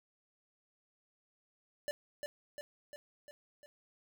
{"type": "tone with echo", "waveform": "square", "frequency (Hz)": 587.3, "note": "D5", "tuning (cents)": 0, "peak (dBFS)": -35, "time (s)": [1.88, 1.91], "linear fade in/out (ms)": 0, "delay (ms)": 350, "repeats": 5, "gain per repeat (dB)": -4, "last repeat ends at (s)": 3.66, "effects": []}